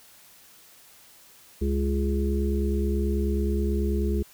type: harmonic tone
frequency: 69.3 Hz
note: C#2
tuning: in tune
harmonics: 1 / 3 / 5 / 6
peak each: -24 / -29 / -31 / -32 dBFS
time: 1.61-4.23 s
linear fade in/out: 10 ms
effects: white hiss -53 dBFS RMS until 4.33 s